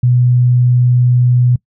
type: tone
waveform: sine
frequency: 123.6 Hz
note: B2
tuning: 2 cents sharp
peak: -7 dBFS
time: 0.03-1.56 s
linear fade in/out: 5 ms
effects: noise-tail reverb RT60 0.1 s tail -23 dB re dry